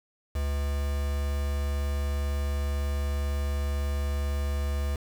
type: tone with quantisation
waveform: triangle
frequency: 71 Hz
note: C#2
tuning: 42 cents sharp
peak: -24 dBFS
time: 0.35-4.96 s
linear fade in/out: 5 ms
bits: 6
effects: none